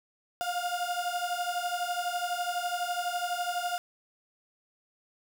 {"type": "beating tone pair", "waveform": "35% pulse", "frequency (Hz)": [702, 714], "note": ["F5", "F5"], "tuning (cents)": [9, 38], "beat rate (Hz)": 12, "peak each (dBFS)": -31, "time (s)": [0.41, 3.78], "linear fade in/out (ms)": 0, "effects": []}